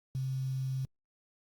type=tone with quantisation; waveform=sine; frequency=132.1 Hz; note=C3; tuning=17 cents sharp; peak=-31 dBFS; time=0.15-0.85 s; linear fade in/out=0 ms; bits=9; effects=Opus 48 kbps